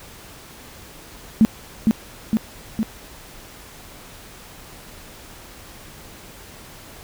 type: tone with echo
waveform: sine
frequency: 220 Hz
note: A3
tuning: in tune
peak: -8 dBFS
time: 1.41-1.45 s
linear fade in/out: 0 ms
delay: 460 ms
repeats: 3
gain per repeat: -3 dB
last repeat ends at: 2.83 s
effects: pink hiss -42 dBFS RMS until 7.03 s